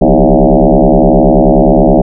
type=tone with frequency modulation; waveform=sine; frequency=183 Hz; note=F#3; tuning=19 cents flat; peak=-3 dBFS; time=0.01-2.02 s; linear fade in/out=10 ms; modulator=71.3 Hz; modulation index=7.4; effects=none